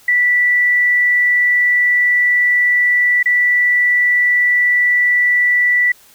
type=tone with dropouts; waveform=sine; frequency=1964 Hz; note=B6; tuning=10 cents flat; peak=-10 dBFS; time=0.08-5.92 s; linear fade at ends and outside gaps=5 ms; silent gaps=3.229-3.257 s; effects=white hiss -47 dBFS RMS until 6.14 s